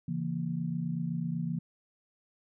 sine chord, A# diminished, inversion first, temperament just, 139.85 / 167.82 / 233.1 Hz, C#3 / E3 / A#3, +16 / +31 / 0 cents, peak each -37 / -32 / -37 dBFS, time 0.08-1.59 s, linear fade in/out 5 ms, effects none

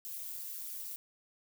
violet noise with amplitude modulation, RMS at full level -39 dBFS, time 0.05-0.96 s, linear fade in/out 0 ms, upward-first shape sine, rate 180 Hz, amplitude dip 75%, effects none

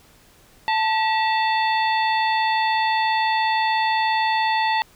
harmonic tone with a mistuned harmonic, 883 Hz, A5, 6 cents sharp, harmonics 1 / 2 / 3 / 4 / 5, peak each -19 / -25 / -29 / -31 / -33 dBFS, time 0.68-4.82 s, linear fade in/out 0 ms, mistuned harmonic 2, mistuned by +150 cents, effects pink hiss -53 dBFS RMS until 4.95 s

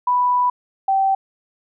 sine tone pair in turn, 987.8 / 775.5 Hz, B5 / G5, 0 / -19 cents, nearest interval major third, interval 419 cents, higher first, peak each -14 dBFS, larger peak neither, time 0.07-0.5 / 0.88-1.15 s, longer first, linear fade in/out 5 ms, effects none

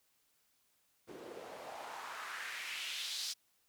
white noise with band-pass filter sweep, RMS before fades -44 dBFS, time 1.07-3.34 s, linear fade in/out 20 ms, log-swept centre 320 to 5000 Hz, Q 2.3, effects white hiss -75 dBFS RMS until 3.68 s

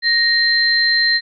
sine tone pair together, 1864.7 / 4131 Hz, A#6 / C8, 0 / -23 cents, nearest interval octave + major second, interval 1377 cents, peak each -15 dBFS, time 0.02-1.21 s, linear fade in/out 50 ms, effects none

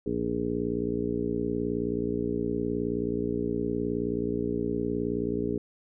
harmonic tone with a mistuned harmonic, 59.1 Hz, A#1, 24 cents sharp, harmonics 1 / 2 / 3 / 4 / 5 / 6 / 7 / 8, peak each -41 / -39 / -36 / -33 / -32 / -42 / -31 / -39 dBFS, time 0.06-5.58 s, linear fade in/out 5 ms, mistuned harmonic 1, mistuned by +130 cents, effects none

